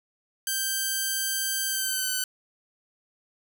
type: tone with pitch glide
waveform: 5% pulse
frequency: 1568 to 1511.1 Hz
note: G6 to F#6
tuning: 0 to +36 cents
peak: -15 dBFS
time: 0.47-2.24 s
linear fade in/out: 2 ms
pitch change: -64 cents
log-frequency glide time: 1.67-2.13 s
effects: none